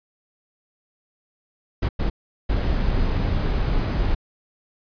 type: noise bursts at uneven times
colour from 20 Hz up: brown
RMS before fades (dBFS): -21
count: 3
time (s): 1.82-1.89 / 1.99-2.1 / 2.49-4.15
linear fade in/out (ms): 10
effects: resampled to 11025 Hz